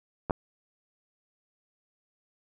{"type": "clicks", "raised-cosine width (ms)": 1, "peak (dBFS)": [-18, -11], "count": 2, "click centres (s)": [0.298, 0.308], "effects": []}